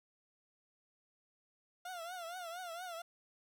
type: tone with vibrato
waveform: 30% pulse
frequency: 699 Hz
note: F5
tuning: 1 cent sharp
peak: -40 dBFS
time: 1.85-3.02 s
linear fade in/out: 5 ms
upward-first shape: triangle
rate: 4.3 Hz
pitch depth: 130 cents each way
effects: none